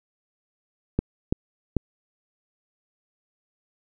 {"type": "clicks", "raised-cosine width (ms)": 3, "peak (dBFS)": -8, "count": 3, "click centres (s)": [0.99, 1.325, 1.767], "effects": []}